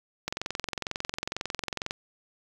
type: click train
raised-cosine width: 0.2 ms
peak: -13 dBFS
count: 37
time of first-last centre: 0.28-1.909 s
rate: 22.1 Hz
effects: 7-bit